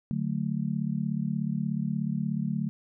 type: chord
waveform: sine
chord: D major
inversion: none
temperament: just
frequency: 146.83 / 183.54 / 220.2 Hz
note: D3 / F#3 / A3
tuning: 0 / -14 / +2 cents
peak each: -31 dBFS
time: 0.11-2.69 s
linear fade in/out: 0 ms
effects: none